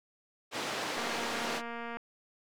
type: band-pass noise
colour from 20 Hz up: pink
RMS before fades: -36 dBFS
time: 0.51-1.62 s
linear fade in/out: 50 ms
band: 330 to 5300 Hz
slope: 12 dB/octave
type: click train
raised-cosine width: 0.5 ms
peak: -26 dBFS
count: 235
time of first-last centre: 0.97-1.97 s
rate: 234 Hz
effects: none